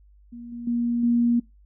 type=tone with level steps; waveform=sine; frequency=237.4 Hz; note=A#3; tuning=32 cents sharp; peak=-36 / -32 / -21 / -17 dBFS; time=0.32-1.4 s; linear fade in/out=10 ms; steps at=0.52 / 0.67 / 1.03 s; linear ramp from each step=5 ms; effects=noise-tail reverb RT60 0.2 s tail -21 dB re dry + added 50 Hz sine -51 dBFS peak until 1.65 s